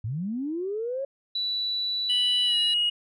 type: linear sweep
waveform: sine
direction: up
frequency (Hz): 98 to 558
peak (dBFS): -27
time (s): 0.04-1.05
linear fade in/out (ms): 5
type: tone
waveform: sine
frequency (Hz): 3951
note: B7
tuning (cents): 0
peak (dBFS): -25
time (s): 1.35-2.74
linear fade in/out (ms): 5
type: tone with pitch glide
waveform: sine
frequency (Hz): 2960 to 2887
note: F#7 to F#7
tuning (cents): 0 to -43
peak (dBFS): -20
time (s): 2.09-2.9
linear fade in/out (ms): 10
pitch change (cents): -43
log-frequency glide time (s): 2.45-2.58
effects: tanh soft clip ceiling -17 dBFS